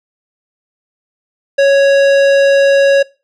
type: tone with tanh clipping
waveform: sine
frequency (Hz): 554.4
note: C#5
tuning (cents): 0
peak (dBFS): -8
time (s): 1.58-3.03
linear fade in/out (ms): 10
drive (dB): 16
effects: noise-tail reverb RT60 0.3 s tail -22 dB re dry